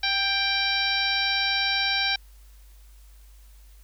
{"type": "harmonic tone with a mistuned harmonic", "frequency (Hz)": 784, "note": "G5", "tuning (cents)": 0, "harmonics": [1, 2, 3, 4, 5, 6, 7], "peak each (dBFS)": [-32, -29, -28, -32, -27, -32, -32], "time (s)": [0.03, 2.16], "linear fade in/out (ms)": 5, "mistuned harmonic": 2, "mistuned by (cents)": 18, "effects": ["added 50 Hz sine -47 dBFS peak until 3.83 s", "white hiss -60 dBFS RMS until 3.83 s"]}